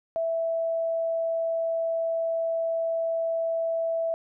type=tone; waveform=sine; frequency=659.3 Hz; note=E5; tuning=in tune; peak=-24 dBFS; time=0.16-4.14 s; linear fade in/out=0 ms; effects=none